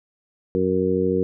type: harmonic tone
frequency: 93.1 Hz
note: F#2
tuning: 11 cents sharp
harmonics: 1 / 2 / 3 / 4 / 5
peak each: -31 / -25 / -26 / -23 / -22 dBFS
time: 0.55-1.23 s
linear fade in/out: 0 ms
effects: none